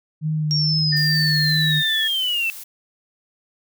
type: tone with vibrato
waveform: sine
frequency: 153.6 Hz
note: D#3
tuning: 22 cents flat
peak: -19 dBFS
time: 0.21-1.83 s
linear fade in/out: 50 ms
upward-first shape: sine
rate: 2.3 Hz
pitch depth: 26 cents each way
type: linear sweep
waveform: sine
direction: down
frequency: 5588 to 2637 Hz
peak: -19 dBFS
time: 0.51-2.5 s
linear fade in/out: 0 ms
type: tone with pitch glide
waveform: sine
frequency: 1800 to 1773.2 Hz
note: A6 to A6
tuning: +39 to +13 cents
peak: -22 dBFS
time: 0.92-2.08 s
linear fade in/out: 10 ms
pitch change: -26 cents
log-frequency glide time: 1.06-1.67 s
type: noise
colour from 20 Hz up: blue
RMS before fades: -36 dBFS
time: 0.96-2.64 s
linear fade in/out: 10 ms
effects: none